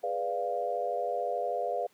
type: chord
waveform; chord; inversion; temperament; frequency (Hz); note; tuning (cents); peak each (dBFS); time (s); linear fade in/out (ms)
sine; G# diminished seventh; none; equal; 415.3 / 493.9 / 587.3 / 698.5; G#4 / B4 / D5 / F5; 0 / 0 / 0 / 0; -38 / -34 / -35 / -32; 0.03-1.87; 10
effects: pink hiss -65 dBFS RMS until 1.93 s + high-pass 200 Hz 12 dB/octave